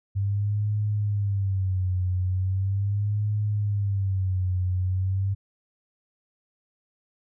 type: tone with vibrato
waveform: sine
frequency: 98 Hz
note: G2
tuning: in tune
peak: -22 dBFS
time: 0.15-5.35 s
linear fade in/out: 20 ms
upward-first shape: sine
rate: 0.39 Hz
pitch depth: 120 cents each way
effects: none